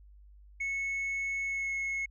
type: tone with pitch glide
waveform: sine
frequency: 2200 to 2181 Hz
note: C#7 to C#7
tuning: -14 to -29 cents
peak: -28 dBFS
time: 0.6-2.06 s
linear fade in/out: 10 ms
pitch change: -15 cents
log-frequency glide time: 1.45-1.73 s
effects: tanh soft clip ceiling -30 dBFS + added 50 Hz sine -52 dBFS peak until 2.1 s